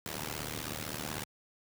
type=noise with amplitude modulation; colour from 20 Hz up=pink; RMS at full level=-34 dBFS; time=0.06-1.24 s; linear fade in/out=0 ms; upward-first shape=sine; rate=76 Hz; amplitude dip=100%; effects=high-pass 80 Hz 12 dB/octave